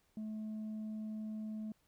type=tone with tanh clipping; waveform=sine; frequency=216.1 Hz; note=A3; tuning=31 cents flat; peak=-40 dBFS; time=0.17-1.72 s; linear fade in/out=2 ms; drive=2 dB; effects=pink hiss -75 dBFS RMS until 1.87 s